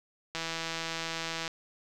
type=click train; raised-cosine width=0.2 ms; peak=-17 dBFS; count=186; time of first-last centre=0.35-1.478 s; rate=164 Hz; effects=none